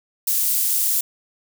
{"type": "high-pass noise", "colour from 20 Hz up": "pink", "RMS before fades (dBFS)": -20, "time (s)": [0.27, 1.01], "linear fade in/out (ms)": 5, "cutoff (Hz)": 11000, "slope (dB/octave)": 12, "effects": []}